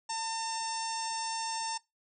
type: harmonic tone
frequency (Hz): 902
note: A5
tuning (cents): +43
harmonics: 1 / 2 / 3 / 4 / 5 / 6 / 7 / 8 / 9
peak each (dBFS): -34 / -47 / -47 / -49 / -47 / -40 / -45 / -47 / -43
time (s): 0.09-1.78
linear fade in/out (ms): 10
effects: noise-tail reverb RT60 0.2 s tail -22 dB re dry